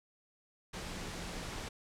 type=tone in noise; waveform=sine; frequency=176.4 Hz; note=F3; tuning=18 cents sharp; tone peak=-50 dBFS; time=0.84-1.49 s; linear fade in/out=10 ms; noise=pink; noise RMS=-42 dBFS; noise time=0.73-1.69 s; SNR=-11 dB; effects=low-pass 8000 Hz 12 dB/octave